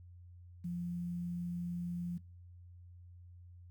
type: tone with quantisation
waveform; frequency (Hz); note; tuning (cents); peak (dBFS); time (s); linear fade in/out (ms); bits
sine; 174.61; F3; 0; -36; 0.64-2.18; 10; 11
effects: noise-tail reverb RT60 0.4 s tail -23 dB re dry + added 88 Hz sine -52 dBFS peak until 3.7 s